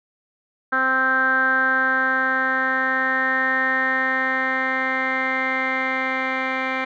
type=tone with low-pass filter sweep; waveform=10% pulse; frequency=261.6 Hz; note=C4; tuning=in tune; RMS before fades=-21 dBFS; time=0.72-6.85 s; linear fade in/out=10 ms; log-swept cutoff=1500 to 2300 Hz; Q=9.2; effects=none